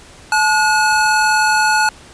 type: tone pair together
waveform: square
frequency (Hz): 862.2 / 1450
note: A5 / F#6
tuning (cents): -35 / -35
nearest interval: major sixth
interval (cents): 900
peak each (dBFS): -15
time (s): 0.32-1.89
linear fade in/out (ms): 2
effects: pink hiss -41 dBFS RMS until 2.13 s + resampled to 22050 Hz